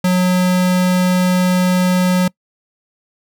square tone, 182.1 Hz, F#3, 27 cents flat, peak -12 dBFS, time 0.04-2.28 s, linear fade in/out 5 ms, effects noise-tail reverb RT60 0.1 s tail -25 dB re dry

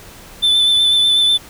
triangle tone with vibrato, 3520 Hz, A7, in tune, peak -9 dBFS, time 0.42-1.38 s, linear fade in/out 20 ms, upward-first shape sine, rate 8.1 Hz, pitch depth 20 cents each way, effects pink hiss -39 dBFS RMS until 1.49 s

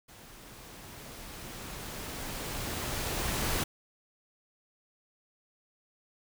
pink noise with level ramp, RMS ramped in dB -52 to -30 dBFS, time 0.08-3.64 s, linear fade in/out 10 ms, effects none

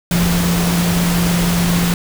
sine tone in noise, 173.2 Hz, F3, 14 cents flat, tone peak -14 dBFS, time 0.11-1.94 s, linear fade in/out 2 ms, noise pink, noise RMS -20 dBFS, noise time 0.11-1.94 s, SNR +3 dB, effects none

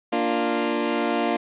20% pulse chord, Bb major, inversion none, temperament equal, 233.1 / 293.7 / 349.2 Hz, Bb3 / D4 / F4, 0 / 0 / 0 cents, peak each -21 dBFS, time 0.12-1.37 s, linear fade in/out 10 ms, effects resampled to 8000 Hz + 9-bit

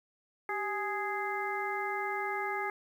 harmonic tone with a mistuned harmonic, 415.3 Hz, G#4, in tune, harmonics 1 / 2 / 3 / 4 / 5, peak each -38 / -36 / -39 / -40 / -38 dBFS, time 0.49-2.7 s, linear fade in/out 2 ms, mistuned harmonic 1, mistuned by -100 cents, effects 10-bit

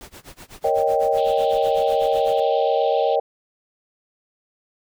pink noise with tremolo, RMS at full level -39 dBFS, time 0.01-2.4 s, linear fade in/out 0 ms, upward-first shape sine, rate 8 Hz, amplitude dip 95%
sine chord, Eb dominant seventh, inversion second, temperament equal, 466.2 / 554.4 / 622.3 / 784 Hz, Bb4 / Db5 / Eb5 / G5, 0 / 0 / 0 / 0 cents, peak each -22 dBFS, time 0.64-3.2 s, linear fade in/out 5 ms
white band-pass noise, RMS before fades -40 dBFS, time 1.17-3.16 s, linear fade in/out 10 ms, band 2800 to 3700 Hz, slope 48 dB/octave
effects none

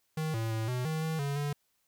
square tone with pitch steps, 157.2 / 112.7 / 111.3 / 125.2 / 157.9 / 159.6 / 141.3 / 144.9 Hz, D#3 / A2 / A2 / B2 / D#3 / D#3 / C#3 / D3, +18 / +42 / +20 / +24 / +26 / +44 / +34 / -23 cents, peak -31 dBFS, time 0.17-1.53 s, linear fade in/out 5 ms, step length 170 ms, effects white hiss -75 dBFS RMS until 1.87 s

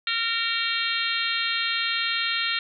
harmonic tone, 460.1 Hz, A#4, 23 cents flat, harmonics 3 / 4 / 5 / 6 / 7 / 8 / 9, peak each -31 / -31 / -31 / -31 / -31 / -31 / -31 dBFS, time 0.07-2.59 s, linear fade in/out 2 ms, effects none

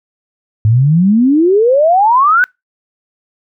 sine exponential sweep, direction up, 103.83 to 1531 Hz, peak -6 dBFS, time 0.65-2.44 s, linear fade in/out 0 ms, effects noise-tail reverb RT60 0.2 s tail -26 dB re dry

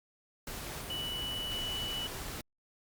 sine tone in noise, 2960 Hz, F#7, in tune, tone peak -35 dBFS, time 0.9-2.07 s, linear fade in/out 2 ms, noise pink, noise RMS -41 dBFS, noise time 0.47-2.41 s, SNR +3 dB, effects Opus 48 kbps

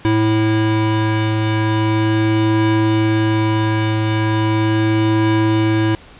square tone pair together, 109.16 / 327.1 Hz, A2 / E4, -13 / -13 cents, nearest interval octave + perfect fifth, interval 1900 cents, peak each -17 dBFS, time 0.05-5.95 s, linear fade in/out 0 ms, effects pink hiss -42 dBFS RMS until 6.19 s + resampled to 8000 Hz

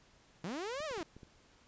sawtooth linear two-way sweep, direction up then down, 150 to 646 to 296.1 Hz, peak -34 dBFS, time 0.44-1.03 s, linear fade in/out 2 ms, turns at 0.85 s
clicks, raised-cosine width 3 ms, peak -39 dBFS, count 6, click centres 0.804 / 0.912 / 0.978 / 1.009 / 1.166 / 1.232 s
effects pink hiss -65 dBFS RMS until 1.67 s + resampled to 16000 Hz

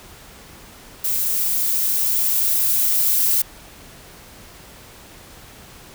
violet noise with level ramp, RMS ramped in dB -21 to -17 dBFS, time 1.04-3.42 s, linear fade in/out 5 ms, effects pink hiss -43 dBFS RMS until 5.94 s

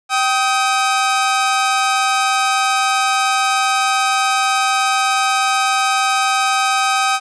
sawtooth tone pair together, 777 / 1260.6 Hz, G5 / D#6, -16 / +22 cents, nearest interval minor sixth, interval 838 cents, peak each -13 dBFS, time 0.09-7.2 s, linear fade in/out 50 ms, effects resampled to 22050 Hz + 8-bit

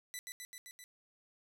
10% pulse tone with echo, 1988 Hz, B6, 11 cents sharp, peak -32 dBFS, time 0.14-0.19 s, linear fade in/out 0 ms, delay 130 ms, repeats 5, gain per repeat -2 dB, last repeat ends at 0.84 s, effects none

